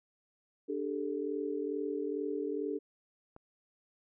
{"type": "chord", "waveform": "sine", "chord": "D suspended fourth", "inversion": "none", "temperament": "equal with one note detuned", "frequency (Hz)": [293.7, 397.7, 440], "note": ["D4", "G4", "A4"], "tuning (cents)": [0, 25, 0], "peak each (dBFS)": -37, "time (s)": [0.68, 2.79], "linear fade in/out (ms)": 20}
{"type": "click", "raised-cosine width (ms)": 1, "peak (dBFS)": -36, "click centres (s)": 3.364}
{"effects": []}